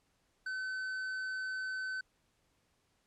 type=tone with tanh clipping; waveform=sine; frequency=1522 Hz; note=F#6; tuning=48 cents sharp; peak=-37 dBFS; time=0.46-2.01 s; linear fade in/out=5 ms; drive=7 dB; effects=pink hiss -75 dBFS RMS until 3.06 s + low-pass 10000 Hz 12 dB/octave